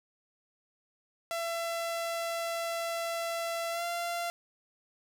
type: tone with pitch glide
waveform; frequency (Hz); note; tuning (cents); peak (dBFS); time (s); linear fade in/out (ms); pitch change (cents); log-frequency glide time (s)
sawtooth; 672 to 688.1; E5 to F5; +33 to -26; -28; 1.31-4.3; 0; +41; 3.71-3.84
effects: none